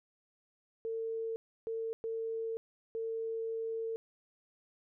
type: tone bursts at uneven times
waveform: sine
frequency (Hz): 451.1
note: A4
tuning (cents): +43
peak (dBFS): -34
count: 4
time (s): 0.85-1.36 / 1.67-1.93 / 2.04-2.57 / 2.95-3.96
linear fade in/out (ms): 0
effects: none